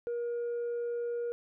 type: tone with tanh clipping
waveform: sine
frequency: 475.1 Hz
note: A#4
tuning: 33 cents sharp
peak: -32 dBFS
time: 0.07-1.32 s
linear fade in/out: 0 ms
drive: 1 dB
effects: none